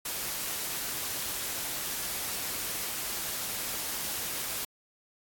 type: noise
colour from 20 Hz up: white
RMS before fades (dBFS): -34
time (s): 0.05-4.65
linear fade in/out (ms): 5
effects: AAC 64 kbps